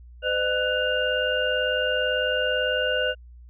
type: tone cluster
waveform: sine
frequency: 509 / 607 / 1487 / 2809 Hz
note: C5 / D#5 / F#6 / F7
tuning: -48 / -43 / +8 / +9 cents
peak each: -26 / -28 / -26 / -28 dBFS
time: 0.22-3.15 s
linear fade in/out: 50 ms
effects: added 60 Hz sine -43 dBFS peak until 3.49 s